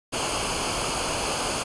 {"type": "noise with comb filter", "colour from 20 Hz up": "pink", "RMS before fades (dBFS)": -27, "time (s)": [0.12, 1.64], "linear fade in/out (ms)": 20, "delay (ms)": 0.53, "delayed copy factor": -0.65, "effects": ["resampled to 24000 Hz"]}